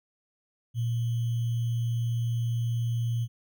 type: tone with sample-and-hold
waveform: sine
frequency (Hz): 117.3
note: A#2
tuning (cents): +11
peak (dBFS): -25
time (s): 0.74-3.28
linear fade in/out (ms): 50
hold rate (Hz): 3150
effects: none